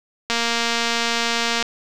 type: click train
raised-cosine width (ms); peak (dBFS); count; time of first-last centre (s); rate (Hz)
0.2; -4; 310; 0.3-1.626; 233
effects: none